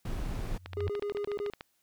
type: noise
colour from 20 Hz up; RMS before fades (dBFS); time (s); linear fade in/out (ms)
brown; -34; 0.05-0.58; 5
type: tone with exponential growth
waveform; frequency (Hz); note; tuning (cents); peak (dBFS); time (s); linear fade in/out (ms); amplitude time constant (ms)
sine; 90.5; F#2; -38; -28; 0.43-0.89; 5; 100
type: click train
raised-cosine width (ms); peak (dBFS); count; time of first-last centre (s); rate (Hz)
0.3; -24; 14; 0.66-1.609; 13.7
type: tone bursts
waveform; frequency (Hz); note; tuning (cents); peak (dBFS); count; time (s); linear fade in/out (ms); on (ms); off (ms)
triangle; 410; G#4; -22; -29; 6; 0.77-1.5; 0; 100; 26
effects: white hiss -73 dBFS RMS until 1.82 s